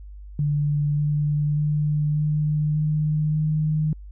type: tone with pitch steps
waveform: sine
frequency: 146.83 / 148.28 / 149.74 / 151.22 / 152.71 / 154.22 Hz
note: D3 / D3 / D3 / D#3 / D#3 / D#3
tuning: 0 / +17 / +34 / -49 / -32 / -15 cents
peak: -19 dBFS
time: 0.39-3.93 s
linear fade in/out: 2 ms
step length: 590 ms
effects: added 50 Hz sine -37 dBFS peak until 4.11 s